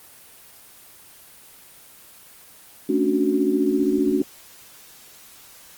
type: chord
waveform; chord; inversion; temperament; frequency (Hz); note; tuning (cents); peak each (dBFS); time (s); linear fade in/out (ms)
sine; D major seventh; second; equal with one note detuned; 220 / 277.2 / 292.3 / 370; A3 / C#4 / D4 / F#4; 0 / 0 / -8 / 0; -26 / -23 / -22 / -22; 2.89-4.22; 5
effects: white hiss -47 dBFS RMS until 5.77 s + Opus 24 kbps